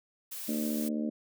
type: noise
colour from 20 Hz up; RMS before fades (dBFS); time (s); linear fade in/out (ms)
blue; -40; 0.31-0.89; 10
type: harmonic tone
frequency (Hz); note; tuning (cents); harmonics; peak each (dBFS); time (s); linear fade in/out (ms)
75.5; D2; +48; 3 / 4 / 5 / 6 / 7 / 8; -31 / -35 / -47 / -47 / -45 / -43; 0.48-1.1; 10
effects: none